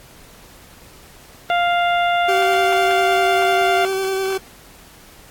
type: harmonic tone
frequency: 698.5 Hz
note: F5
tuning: in tune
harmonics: 1 / 2 / 3 / 4 / 5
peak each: -16 / -22 / -26 / -28 / -30 dBFS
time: 1.5-3.85 s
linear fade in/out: 0 ms
type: tone with vibrato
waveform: 40% pulse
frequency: 384.1 Hz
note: G4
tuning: 35 cents flat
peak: -18 dBFS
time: 2.28-4.38 s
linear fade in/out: 10 ms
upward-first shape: square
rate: 10 Hz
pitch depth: 13 cents each way
effects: pink hiss -45 dBFS RMS until 5.3 s + AAC 64 kbps